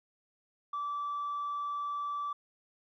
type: tone with tanh clipping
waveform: triangle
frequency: 1160 Hz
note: D6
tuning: 22 cents flat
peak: -33 dBFS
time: 0.73-2.33 s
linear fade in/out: 5 ms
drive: 5 dB
effects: none